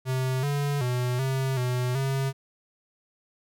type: tone with pitch steps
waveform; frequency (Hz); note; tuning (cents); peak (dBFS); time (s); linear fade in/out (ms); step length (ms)
square; 130 / 143.3 / 124.3 / 133.2 / 124.9 / 135.2; C3 / D3 / B2 / C3 / B2 / C#3; -11 / -42 / +12 / +31 / +20 / -43; -25; 0.05-2.33; 50; 380
effects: none